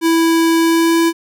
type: tone with pitch glide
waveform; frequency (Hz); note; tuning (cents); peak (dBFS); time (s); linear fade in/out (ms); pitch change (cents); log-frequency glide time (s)
square; 329.6 to 332.5; E4 to E4; 0 to +15; -11; 0.01-1.13; 50; +15; 0.57-1.01
effects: none